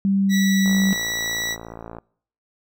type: tone with pitch glide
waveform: sine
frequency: 196 to 193.75 Hz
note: G3 to G3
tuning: 0 to -20 cents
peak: -16 dBFS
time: 0.05-0.93 s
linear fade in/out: 0 ms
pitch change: -20 cents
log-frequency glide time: 0.18-0.66 s
type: tone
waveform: 20% pulse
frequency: 1947 Hz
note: B6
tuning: 25 cents flat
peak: -18 dBFS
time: 0.29-1.57 s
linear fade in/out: 50 ms
type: click train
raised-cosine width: 1 ms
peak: -21 dBFS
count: 76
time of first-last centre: 0.66-1.985 s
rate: 56.6 Hz
effects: noise-tail reverb RT60 0.6 s tail -25 dB re dry